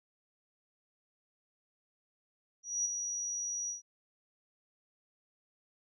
sine tone with ADSR envelope, 5800 Hz, F#8, 35 cents flat, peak -28 dBFS, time 2.63-3.82 s, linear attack 220 ms, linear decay 16 ms, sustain -6 dB, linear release 130 ms, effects none

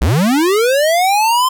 square linear sweep, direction up, 48.3 to 1046.5 Hz, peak -11 dBFS, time 0.01-1.49 s, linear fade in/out 10 ms, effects none

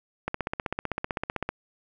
click train, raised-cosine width 0.5 ms, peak -13 dBFS, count 20, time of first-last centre 0.28-1.49 s, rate 15.7 Hz, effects none

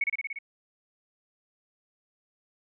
sine tone with echo, 2217 Hz, C#7, in tune, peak -22 dBFS, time 0.01-0.04 s, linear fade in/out 5 ms, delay 58 ms, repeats 6, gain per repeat -2 dB, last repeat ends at 0.388 s, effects none

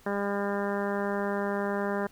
harmonic tone, 201.2 Hz, G3, 45 cents sharp, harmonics 1 / 2 / 3 / 4 / 5 / 6 / 7 / 8 / 9, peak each -32 / -32 / -34 / -38 / -38 / -42 / -41 / -40 / -43 dBFS, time 0.06-2.07 s, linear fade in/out 5 ms, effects pink hiss -58 dBFS RMS until 2.11 s

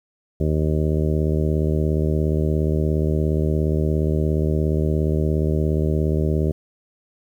harmonic tone, 77.1 Hz, D#2, 15 cents flat, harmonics 1 / 2 / 3 / 4 / 5 / 6 / 7 / 8, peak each -21 / -22 / -28 / -29 / -26 / -33 / -33 / -34 dBFS, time 0.4-6.52 s, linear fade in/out 5 ms, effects 9-bit

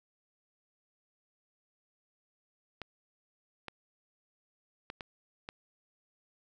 clicks, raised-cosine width 0.3 ms, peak -24 dBFS, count 5, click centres 2.817 / 3.683 / 4.901 / 5.008 / 5.489 s, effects none

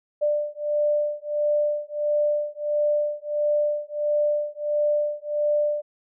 sine beating tone pair, 592 / 593.5 Hz, D5 / D5, +14 / +18 cents, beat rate 1.5 Hz, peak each -24 dBFS, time 0.21-5.82 s, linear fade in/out 20 ms, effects none

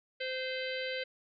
harmonic tone with a mistuned harmonic, 518 Hz, C5, 17 cents flat, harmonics 1 / 3 / 4 / 5 / 6 / 7 / 8 / 9, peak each -37 / -42 / -41 / -45 / -43 / -55 / -46 / -49 dBFS, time 0.2-1.04 s, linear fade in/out 10 ms, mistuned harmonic 8, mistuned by -62 cents, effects none

